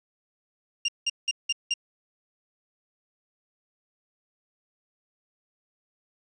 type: tone bursts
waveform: 30% pulse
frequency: 2800 Hz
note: F7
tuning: 4 cents sharp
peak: -20 dBFS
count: 5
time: 0.85-1.74 s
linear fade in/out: 5 ms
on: 34 ms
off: 180 ms
effects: resampled to 22050 Hz